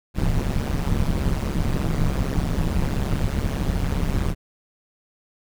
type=noise with amplitude modulation; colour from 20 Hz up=brown; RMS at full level=-18 dBFS; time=0.14-4.35 s; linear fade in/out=50 ms; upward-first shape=sine; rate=138 Hz; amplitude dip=100%; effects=none